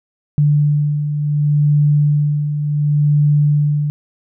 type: beating tone pair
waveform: sine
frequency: 146.83 / 147.52 Hz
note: D3 / D3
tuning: 0 / +8 cents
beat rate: 0.69 Hz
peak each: -20 / -12 dBFS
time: 0.38-3.9 s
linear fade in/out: 0 ms
effects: none